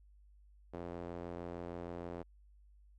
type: tone with band-pass filter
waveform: sawtooth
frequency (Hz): 86.5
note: F2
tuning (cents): -16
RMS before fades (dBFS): -44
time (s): 0.73-2.23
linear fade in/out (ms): 10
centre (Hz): 490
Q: 1.1
effects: added 50 Hz sine -59 dBFS peak until 2.98 s + MP3 64 kbps